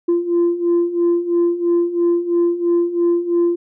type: beating tone pair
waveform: sine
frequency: 342.7 / 345.7 Hz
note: F4 / F4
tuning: -33 / -18 cents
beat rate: 3 Hz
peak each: -18 / -14 dBFS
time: 0.08-3.56 s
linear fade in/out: 10 ms
effects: tanh soft clip ceiling -10 dBFS